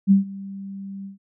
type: tone with ADSR envelope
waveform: sine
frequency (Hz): 196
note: G3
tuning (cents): 0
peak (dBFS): -9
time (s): 0.07-1.18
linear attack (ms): 41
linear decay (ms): 130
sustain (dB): -22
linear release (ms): 130
effects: none